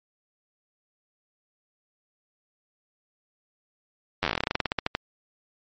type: slowing click train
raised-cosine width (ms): 0.3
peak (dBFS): -8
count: 21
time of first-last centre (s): 4.23-4.951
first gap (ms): 10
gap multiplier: 1.12
effects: MP3 32 kbps